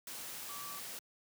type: tone in noise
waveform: sine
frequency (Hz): 1154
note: D6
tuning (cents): -31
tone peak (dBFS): -47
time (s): 0.49-0.79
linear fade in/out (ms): 2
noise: white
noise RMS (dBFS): -45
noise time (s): 0.07-0.99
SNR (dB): -5
effects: high-pass 100 Hz 12 dB/octave